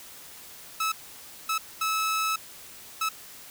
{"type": "tone bursts at uneven times", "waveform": "sawtooth", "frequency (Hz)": 1300, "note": "E6", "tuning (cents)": -24, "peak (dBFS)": -21, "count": 4, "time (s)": [[0.8, 0.92], [1.49, 1.58], [1.81, 2.36], [3.01, 3.09]], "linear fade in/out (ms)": 5, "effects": ["white hiss -46 dBFS RMS until 3.5 s"]}